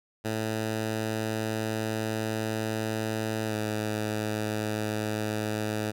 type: tone with pitch glide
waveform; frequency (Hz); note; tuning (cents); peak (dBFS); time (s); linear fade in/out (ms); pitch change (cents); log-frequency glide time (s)
10% pulse; 110 to 107.43; A2 to A2; 0 to -41; -20; 0.24-5.92; 20; -41; 3.46-3.55
effects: none